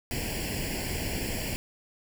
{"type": "noise with comb filter", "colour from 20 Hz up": "pink", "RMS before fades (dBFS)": -32, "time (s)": [0.11, 1.56], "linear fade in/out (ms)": 0, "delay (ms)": 0.4, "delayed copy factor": 0.9, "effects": []}